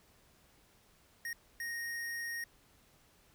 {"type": "tone bursts at uneven times", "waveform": "square", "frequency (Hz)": 1864, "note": "A#6", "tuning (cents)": -1, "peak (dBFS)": -38, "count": 2, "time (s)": [[1.25, 1.33], [1.6, 2.44]], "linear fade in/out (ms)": 2, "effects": ["pink hiss -66 dBFS RMS until 3.34 s"]}